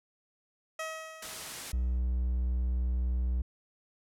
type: tone with exponential decay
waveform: 15% pulse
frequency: 638 Hz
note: D#5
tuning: 43 cents sharp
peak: -27 dBFS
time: 0.79-1.99 s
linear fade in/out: 5 ms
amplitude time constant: 260 ms
type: noise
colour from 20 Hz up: white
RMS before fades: -40 dBFS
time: 1.22-1.72 s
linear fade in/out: 5 ms
type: tone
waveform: triangle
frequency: 61.74 Hz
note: B1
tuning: in tune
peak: -25 dBFS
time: 1.73-3.42 s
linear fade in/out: 5 ms
effects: low-pass 11000 Hz 12 dB/octave